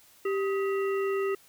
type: harmonic tone with a mistuned harmonic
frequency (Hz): 392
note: G4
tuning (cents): 0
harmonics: 1 / 3 / 5 / 7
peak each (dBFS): -26 / -36 / -40 / -43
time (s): 0.25-1.35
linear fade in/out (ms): 5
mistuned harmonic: 3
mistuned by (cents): +120
effects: white hiss -58 dBFS RMS until 1.48 s